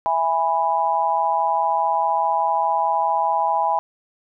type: chord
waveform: sine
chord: E major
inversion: none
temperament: just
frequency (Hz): 659.3 / 824.1 / 988.9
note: E5 / G#5 / B5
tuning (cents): 0 / -14 / +2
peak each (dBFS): -25 / -20 / -21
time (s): 0.06-3.79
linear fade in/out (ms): 0
effects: none